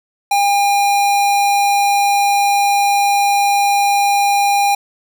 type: tone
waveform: square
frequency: 806 Hz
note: G5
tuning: 48 cents sharp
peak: -12 dBFS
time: 0.31-4.75 s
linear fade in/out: 5 ms
effects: none